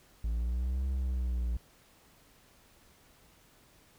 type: linear two-way sweep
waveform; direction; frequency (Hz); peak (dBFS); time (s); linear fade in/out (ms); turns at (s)
triangle; up then down; 55 to 66.6 to 58.2; -27; 0.24-1.57; 5; 0.86
effects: pink hiss -62 dBFS RMS until 3.98 s